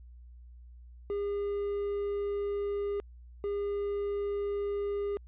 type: tone bursts at uneven times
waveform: triangle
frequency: 405.7 Hz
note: G#4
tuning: 41 cents flat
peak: -28 dBFS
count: 2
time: 1.1-3 / 3.44-5.17 s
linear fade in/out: 0 ms
effects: added 60 Hz sine -48 dBFS peak until 5.27 s + resampled to 8000 Hz